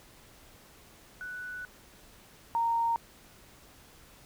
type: tone pair in turn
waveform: sine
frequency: 1483 / 925.6 Hz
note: F#6 / A#5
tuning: +4 / -13 cents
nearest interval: minor sixth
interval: 817 cents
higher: first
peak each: -37 / -25 dBFS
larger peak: second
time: 1.21-1.65 / 2.55-2.96 s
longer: first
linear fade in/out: 0 ms
effects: pink hiss -56 dBFS RMS until 4.25 s